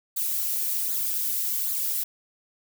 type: noise with flanger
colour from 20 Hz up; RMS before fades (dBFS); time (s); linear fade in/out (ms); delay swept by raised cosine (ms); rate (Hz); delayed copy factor
violet; -27; 0.16-2.04; 10; 0.35 to 4.95; 1.3; -0.95
effects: none